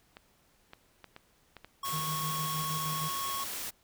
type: clicks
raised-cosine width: 0.3 ms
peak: -30 dBFS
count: 7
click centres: 0.169 / 0.734 / 1.043 / 1.164 / 1.567 / 1.646 / 1.964 s
type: tone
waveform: square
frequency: 1100 Hz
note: C#6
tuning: 14 cents flat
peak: -35 dBFS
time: 1.83-3.44 s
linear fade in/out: 5 ms
type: noise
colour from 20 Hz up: white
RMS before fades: -38 dBFS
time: 1.84-3.71 s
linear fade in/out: 20 ms
type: tone with tremolo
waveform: triangle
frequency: 155.56 Hz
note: D#3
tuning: in tune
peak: -33 dBFS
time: 1.92-3.09 s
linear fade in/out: 20 ms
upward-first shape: square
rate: 6.4 Hz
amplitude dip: 45%
effects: pink hiss -67 dBFS RMS until 3.83 s